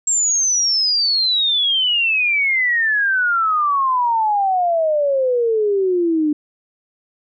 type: exponential sweep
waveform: sine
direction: down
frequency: 7570 to 294.7 Hz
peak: -14 dBFS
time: 0.07-6.33 s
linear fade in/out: 5 ms
effects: none